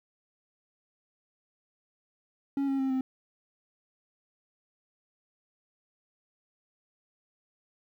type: tone with pitch steps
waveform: triangle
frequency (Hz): 277.2 / 271.8 / 266.5 / 261.3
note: C#4 / C#4 / C4 / C4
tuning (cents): 0 / -34 / +32 / -2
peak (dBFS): -24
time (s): 2.57-3.01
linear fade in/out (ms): 2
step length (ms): 110
effects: 11-bit